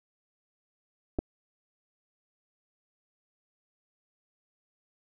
clicks, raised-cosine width 2 ms, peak -18 / -16 dBFS, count 2, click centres 1.187 / 1.19 s, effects none

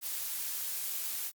blue noise, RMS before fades -36 dBFS, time 0.01-1.32 s, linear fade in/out 50 ms, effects Opus 48 kbps

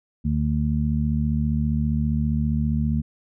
harmonic tone, 75 Hz, D2, 37 cents sharp, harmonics 1 / 2 / 3, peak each -24 / -24 / -24 dBFS, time 0.24-3.02 s, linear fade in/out 20 ms, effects none

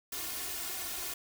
white noise with comb filter, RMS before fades -38 dBFS, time 0.12-1.14 s, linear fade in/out 5 ms, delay 2.8 ms, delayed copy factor +0.85, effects none

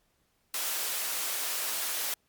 white high-pass noise, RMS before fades -32 dBFS, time 0.54-2.14 s, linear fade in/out 2 ms, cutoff 460 Hz, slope 12 dB/octave, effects pink hiss -72 dBFS RMS until 2.28 s + MP3 96 kbps

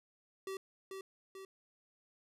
square tone with echo, 384.8 Hz, G4, 32 cents flat, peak -40 dBFS, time 0.47-0.57 s, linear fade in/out 2 ms, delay 440 ms, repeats 2, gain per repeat -4 dB, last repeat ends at 1.45 s, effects resampled to 32000 Hz

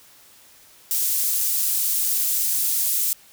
pink high-pass noise, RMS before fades -22 dBFS, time 0.91-3.13 s, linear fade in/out 0 ms, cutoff 10000 Hz, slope 12 dB/octave, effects white hiss -51 dBFS RMS until 3.32 s

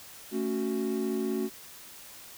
triangle chord, F# minor, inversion first, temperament just, 222 / 277.5 / 370 Hz, A3 / C#4 / F#4, +16 / +2 / 0 cents, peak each -30 / -32 / -29 dBFS, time 0.31-1.5 s, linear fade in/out 50 ms, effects white hiss -48 dBFS RMS until 2.37 s

